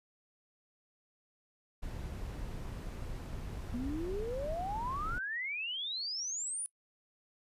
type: noise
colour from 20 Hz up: brown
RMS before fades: -41 dBFS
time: 1.82-5.19 s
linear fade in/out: 10 ms
type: exponential sweep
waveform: sine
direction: up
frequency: 234.6 to 9956 Hz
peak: -35 dBFS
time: 3.74-6.66 s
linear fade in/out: 0 ms
effects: noise-tail reverb RT60 0.1 s tail -22 dB re dry + resampled to 32000 Hz